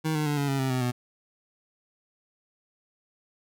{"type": "tone with pitch steps", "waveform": "25% pulse", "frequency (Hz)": [157.6, 152.23, 147.05, 142.04, 137.2, 132.53, 128.01, 123.65], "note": ["D#3", "D#3", "D3", "C#3", "C#3", "C3", "C3", "B2"], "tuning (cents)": [23, -38, 3, 43, -17, 23, -37, 3], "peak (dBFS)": -21, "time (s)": [0.04, 0.92], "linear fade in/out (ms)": 20, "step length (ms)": 110, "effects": []}